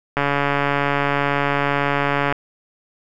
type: click train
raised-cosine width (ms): 0.5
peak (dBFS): -4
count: 307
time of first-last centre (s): 0.17-2.325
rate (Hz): 142
effects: none